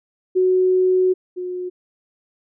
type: tone pair in turn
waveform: sine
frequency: 370 / 362.2 Hz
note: F#4 / F#4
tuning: 0 / -37 cents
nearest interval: unison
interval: 37 cents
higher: first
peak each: -13 / -24 dBFS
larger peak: first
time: 0.35-1.14 / 1.36-1.7 s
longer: first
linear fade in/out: 20 ms
effects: none